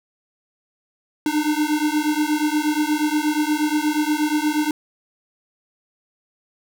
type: beating tone pair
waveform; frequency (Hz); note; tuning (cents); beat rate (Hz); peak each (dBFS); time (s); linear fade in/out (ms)
square; 298.4 / 306.8; D4 / D#4; +28 / -24; 8.4; -22; 1.26-4.71; 2
effects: none